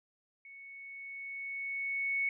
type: tone with level ramp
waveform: sine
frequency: 2215 Hz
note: C#7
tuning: 2 cents flat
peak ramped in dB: -49 to -28 dBFS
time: 0.45-2.29 s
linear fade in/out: 2 ms
effects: none